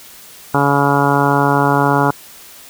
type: harmonic tone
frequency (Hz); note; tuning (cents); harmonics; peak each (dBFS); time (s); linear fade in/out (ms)
141.4; C#3; +35; 1 / 2 / 3 / 4 / 5 / 6 / 7 / 8 / 9 / 10; -18 / -18 / -20 / -23 / -21 / -18 / -19 / -23 / -24 / -21; 0.54-2.11; 5
effects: white hiss -39 dBFS RMS until 2.69 s